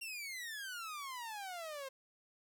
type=exponential sweep; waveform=sawtooth; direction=down; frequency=2786 to 523.3 Hz; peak=-39 dBFS; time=0.01-1.89 s; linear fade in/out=10 ms; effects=13-bit